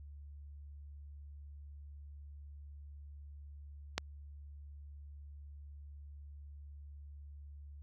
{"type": "click", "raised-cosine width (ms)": 0.2, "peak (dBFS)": -15, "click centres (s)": 3.98, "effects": ["added 72 Hz sine -48 dBFS peak until 7.82 s"]}